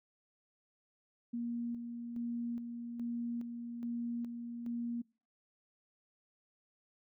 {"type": "tone with tremolo", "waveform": "sine", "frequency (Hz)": 236.5, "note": "A#3", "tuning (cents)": 25, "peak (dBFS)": -35, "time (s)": [1.33, 5.02], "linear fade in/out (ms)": 10, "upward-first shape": "square", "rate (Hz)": 1.2, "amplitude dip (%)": 45, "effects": ["noise-tail reverb RT60 0.4 s tail -25 dB re dry"]}